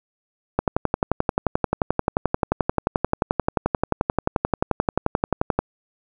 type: click train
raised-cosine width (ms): 1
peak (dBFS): -4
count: 58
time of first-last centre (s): 0.59-5.59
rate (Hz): 11.4
effects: none